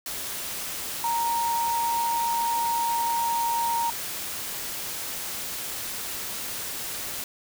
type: tone in noise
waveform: sine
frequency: 932.3 Hz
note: A#5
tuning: in tune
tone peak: -23 dBFS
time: 1.04-3.9 s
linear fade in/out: 2 ms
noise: white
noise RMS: -33 dBFS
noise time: 0.06-7.24 s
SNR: +7 dB
effects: none